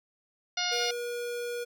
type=harmonic tone; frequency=715 Hz; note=F5; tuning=41 cents sharp; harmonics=1 / 2 / 3 / 4 / 5 / 6 / 7 / 8; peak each=-36 / -36 / -36 / -36 / -36 / -36 / -36 / -36 dBFS; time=0.57-0.91 s; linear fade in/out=5 ms
type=tone; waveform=square; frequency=480.2 Hz; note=B4; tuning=49 cents flat; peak=-33 dBFS; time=0.71-1.65 s; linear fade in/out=20 ms
effects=none